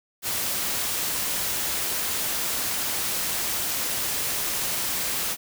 white noise, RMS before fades -27 dBFS, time 0.22-5.37 s, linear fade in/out 50 ms, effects none

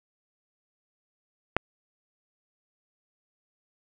click, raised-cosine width 0.5 ms, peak -6 dBFS, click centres 1.566 s, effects none

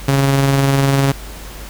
sawtooth tone with tremolo, 137.5 Hz, C#3, 14 cents flat, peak -6 dBFS, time 0.08-1.12 s, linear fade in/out 5 ms, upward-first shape triangle, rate 20 Hz, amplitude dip 35%, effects added 50 Hz sine -31 dBFS peak until 1.69 s + pink hiss -35 dBFS RMS until 1.69 s

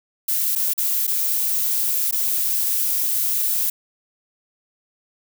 violet noise with dropouts, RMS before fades -21 dBFS, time 0.28-3.7 s, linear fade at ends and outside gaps 5 ms, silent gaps 0.553-0.559 / 0.736-0.778 / 1.069-1.076 / 2.112-2.124 s, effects none

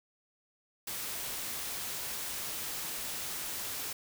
white noise, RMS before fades -38 dBFS, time 0.87-3.93 s, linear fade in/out 5 ms, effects none

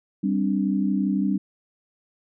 sine chord, G suspended fourth, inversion none, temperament equal, 196 / 261.6 / 293.7 Hz, G3 / C4 / D4, 0 / 0 / 0 cents, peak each -22 / -27 / -26 dBFS, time 0.23-1.38 s, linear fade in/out 10 ms, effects none

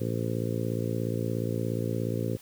harmonic tone, 57 Hz, A#1, 38 cents flat, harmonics 2 / 3 / 4 / 5 / 6 / 7 / 8 / 9, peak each -31 / -35 / -36 / -37 / -38 / -37 / -38 / -38 dBFS, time 0-2.37 s, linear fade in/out 10 ms, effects white hiss -53 dBFS RMS until 2.41 s

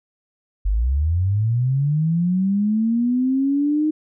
sine linear sweep, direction up, 45.11 to 311.1 Hz, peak -16 dBFS, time 0.65-3.91 s, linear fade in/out 10 ms, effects none

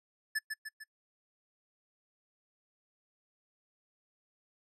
square tone with echo, 1737 Hz, A6, 23 cents flat, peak -30 dBFS, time 0.35-0.39 s, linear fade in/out 10 ms, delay 150 ms, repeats 3, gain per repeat -5 dB, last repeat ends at 0.84 s, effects noise-tail reverb RT60 0.1 s tail -24 dB re dry + resampled to 32000 Hz

